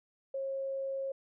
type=tone; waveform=sine; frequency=541 Hz; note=C#5; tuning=42 cents flat; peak=-33 dBFS; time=0.34-1.12 s; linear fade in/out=5 ms; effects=none